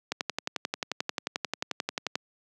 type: click train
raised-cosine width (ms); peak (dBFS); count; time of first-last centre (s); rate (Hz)
0.2; -11; 24; 0.12-2.155; 11.3
effects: high-pass 200 Hz 12 dB/octave